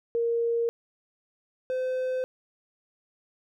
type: tone pair in turn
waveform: sine / triangle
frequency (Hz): 466.2 / 513.1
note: A#4 / C5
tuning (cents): 0 / -34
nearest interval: major second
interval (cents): 166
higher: second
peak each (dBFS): -23 / -24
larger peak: first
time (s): 0.15-0.69 / 1.7-2.24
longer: neither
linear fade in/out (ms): 0
effects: none